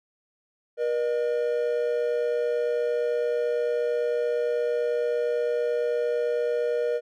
triangle tone pair together, 478.1 / 607 Hz, A#4 / D#5, +44 / -43 cents, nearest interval major third, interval 413 cents, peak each -22 / -27 dBFS, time 0.77-7.01 s, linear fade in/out 50 ms, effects none

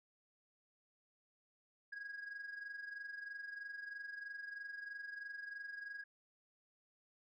sine tone with amplitude modulation, 1646 Hz, G#6, 16 cents flat, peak -40 dBFS, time 1.92-6.04 s, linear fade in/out 10 ms, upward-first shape sine, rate 23.1 Hz, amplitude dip 70%, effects tanh soft clip ceiling -42 dBFS

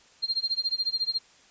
sine tone with tremolo, 4195 Hz, C8, 4 cents sharp, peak -22 dBFS, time 0.22-1.19 s, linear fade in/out 20 ms, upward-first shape sine, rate 14 Hz, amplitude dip 95%, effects white hiss -57 dBFS RMS until 1.5 s + resampled to 16000 Hz

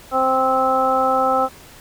harmonic tone, 261.6 Hz, C4, in tune, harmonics 1 / 2 / 3 / 4 / 5, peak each -27 / -20 / -19 / -28 / -19 dBFS, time 0.11-1.49 s, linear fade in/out 50 ms, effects pink hiss -43 dBFS RMS until 1.8 s

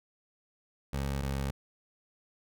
20% pulse tone pair in turn, 68.8 / 68.17 Hz, C#2 / C#2, -12 / -28 cents, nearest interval unison, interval 16 cents, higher first, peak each -26 dBFS, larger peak neither, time 0.93-1.22 / 1.22-1.51 s, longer neither, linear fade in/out 5 ms, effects none

